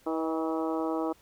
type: harmonic tone with a mistuned harmonic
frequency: 161.1 Hz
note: E3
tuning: 39 cents flat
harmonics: 2 / 3 / 4 / 5 / 6 / 7 / 8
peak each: -30 / -34 / -36 / -38 / -40 / -41 / -42 dBFS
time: 0.06-1.13 s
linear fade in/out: 10 ms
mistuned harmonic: 4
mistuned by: -26 cents
effects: pink hiss -61 dBFS RMS until 1.21 s